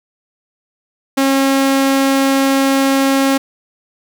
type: tone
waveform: sawtooth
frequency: 271.4 Hz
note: C#4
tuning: 36 cents flat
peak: -7 dBFS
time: 1.17-3.38 s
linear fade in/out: 10 ms
effects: none